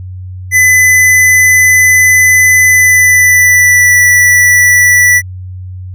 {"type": "tone with pitch glide", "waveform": "square", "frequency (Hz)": [2009, 1963.1], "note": ["B6", "B6"], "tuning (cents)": [29, -11], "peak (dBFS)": -4, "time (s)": [0.51, 5.22], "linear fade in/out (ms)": 50, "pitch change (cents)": -40, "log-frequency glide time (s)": [2.67, 4], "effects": ["added 92 Hz sine -21 dBFS peak until 5.94 s"]}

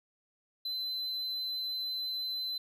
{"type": "tone", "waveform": "triangle", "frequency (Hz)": 4047, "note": "B7", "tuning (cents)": 42, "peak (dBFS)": -32, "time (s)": [0.65, 2.58], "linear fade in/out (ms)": 5, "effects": []}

